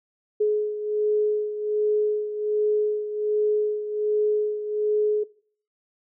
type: beating tone pair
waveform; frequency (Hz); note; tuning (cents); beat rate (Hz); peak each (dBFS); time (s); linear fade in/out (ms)
sine; 422.2 / 423.5; G#4 / G#4; +29 / +34; 1.3; -21 / -27; 0.4-5.24; 10
effects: noise-tail reverb RT60 0.5 s tail -20 dB re dry